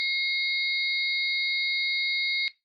sine tone cluster, 2150 / 3805 / 4264 / 4649 Hz, C7 / A#7 / C8 / D8, +47 / +35 / +32 / -18 cents, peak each -27 / -32 / -34 / -34 dBFS, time 0-2.48 s, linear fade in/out 0 ms, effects noise-tail reverb RT60 0.2 s tail -17 dB re dry + Opus 48 kbps

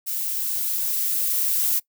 violet noise with level ramp, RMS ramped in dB -27 to -21 dBFS, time 0.06-1.8 s, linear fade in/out 20 ms, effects noise-tail reverb RT60 0.1 s tail -22 dB re dry

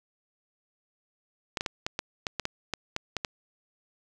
clicks, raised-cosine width 0.2 ms, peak -12 dBFS, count 12, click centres 1.572 / 1.609 / 1.662 / 1.865 / 1.991 / 2.268 / 2.397 / 2.454 / 2.737 / 2.964 / 3.167 / 3.248 s, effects none

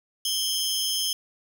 sawtooth tone cluster, 3077 / 3259 / 5220 Hz, G7 / G#7 / E8, -33 / -33 / -18 cents, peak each -26 dBFS, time 0.25-1.13 s, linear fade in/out 2 ms, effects none

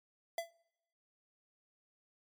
square tone with exponential decay, 672 Hz, E5, 33 cents sharp, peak -32 dBFS, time 0.38-0.51 s, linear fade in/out 2 ms, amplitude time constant 28 ms, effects noise-tail reverb RT60 0.9 s tail -26 dB re dry + MP3 96 kbps

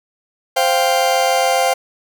40% pulse chord, C suspended fourth, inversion none, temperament just, 523.3 / 697.7 / 784.9 Hz, C5 / F5 / G5, 0 / -2 / +2 cents, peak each -17 dBFS, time 0.56-1.74 s, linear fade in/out 10 ms, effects none

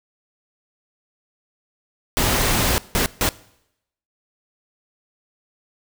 pink noise bursts at uneven times, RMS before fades -19 dBFS, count 3, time 2.17-2.78 / 2.95-3.06 / 3.21-3.29 s, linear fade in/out 0 ms, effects noise-tail reverb RT60 0.8 s tail -21 dB re dry

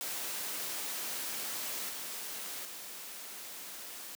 white noise with level steps, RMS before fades -38 / -41 / -45 dBFS, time 0.01-4.15 s, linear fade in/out 0 ms, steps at 1.89 / 2.65 s, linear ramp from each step 2 ms, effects high-pass 200 Hz 12 dB/octave

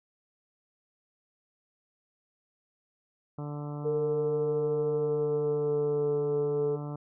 harmonic tone, 146.83 Hz, D3, in tune, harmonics 1 / 2 / 3 / 4 / 5 / 6 / 7 / 8 / 9, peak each -35 / -41 / -45 / -47 / -49 / -51 / -52 / -53 / -54 dBFS, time 3.38-6.96 s, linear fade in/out 5 ms
sine tone with pitch glide, 453.6 to 436.6 Hz, A#4 to A4, -47 to -13 cents, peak -26 dBFS, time 3.84-6.77 s, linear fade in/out 20 ms, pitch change -66 cents, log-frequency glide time 4.94-6.22 s
effects none

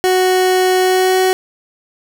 30% pulse tone with pitch glide, 370 to 373.7 Hz, F#4 to F#4, 0 to +17 cents, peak -8 dBFS, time 0.04-1.33 s, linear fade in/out 0 ms, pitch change +17 cents, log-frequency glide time 0.8-1.18 s, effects none

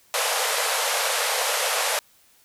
pink band-pass noise, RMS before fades -24 dBFS, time 0.14-1.99 s, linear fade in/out 0 ms, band 460 to 13000 Hz, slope 96 dB/octave, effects white hiss -58 dBFS RMS until 2.44 s

